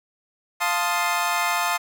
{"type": "chord", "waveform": "25% pulse", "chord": "F dominant seventh", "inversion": "none", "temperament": "equal", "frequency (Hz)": [698.5, 880, 1046.5, 1244.5], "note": ["F5", "A5", "C6", "Eb6"], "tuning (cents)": [0, 0, 0, 0], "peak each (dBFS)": -23, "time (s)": [0.6, 1.78], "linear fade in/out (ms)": 20, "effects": []}